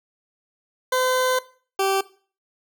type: tone pair in turn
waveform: 20% pulse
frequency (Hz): 511 / 388.3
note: C5 / G4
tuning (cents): -41 / -16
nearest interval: perfect fourth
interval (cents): 475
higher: first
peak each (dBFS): -14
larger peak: neither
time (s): 0.92-1.39 / 1.79-2.01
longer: first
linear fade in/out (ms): 5
effects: noise-tail reverb RT60 0.4 s tail -18 dB re dry